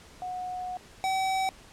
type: tone pair in turn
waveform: sine / square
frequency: 731 / 763.4 Hz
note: F#5 / G5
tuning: -21 / -46 cents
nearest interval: minor second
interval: 75 cents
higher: second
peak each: -32 / -26 dBFS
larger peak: second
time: 0.22-0.77 / 1.04-1.49 s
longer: first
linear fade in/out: 0 ms
effects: pink hiss -52 dBFS RMS until 1.72 s + low-pass 9000 Hz 12 dB/octave